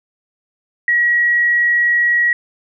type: tone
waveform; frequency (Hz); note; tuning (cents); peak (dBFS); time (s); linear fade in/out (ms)
sine; 1912; A#6; +43; -11; 0.88-2.33; 2
effects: none